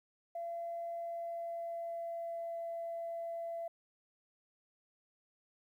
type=tone with pitch glide; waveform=sine; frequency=680 to 673 Hz; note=F5 to E5; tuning=-46 to +36 cents; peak=-37 dBFS; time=0.35-3.68 s; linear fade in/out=5 ms; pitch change=-18 cents; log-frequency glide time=0.93-2.65 s; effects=tanh soft clip ceiling -33 dBFS + 12-bit